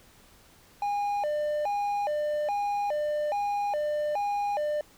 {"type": "tone with vibrato", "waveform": "triangle", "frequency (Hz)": 698.5, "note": "F5", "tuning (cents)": 0, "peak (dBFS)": -24, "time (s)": [0.82, 4.81], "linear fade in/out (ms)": 2, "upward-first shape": "square", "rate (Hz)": 1.2, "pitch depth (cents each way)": 270, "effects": ["pink hiss -57 dBFS RMS until 4.97 s"]}